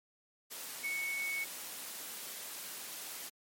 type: tone in noise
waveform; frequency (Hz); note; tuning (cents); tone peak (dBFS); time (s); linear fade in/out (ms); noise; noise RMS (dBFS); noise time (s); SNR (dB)
sine; 2217; C#7; 0; -34; 0.83-1.45; 20; white; -44; 0.5-3.3; +7
effects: high-pass 200 Hz 12 dB/octave + MP3 64 kbps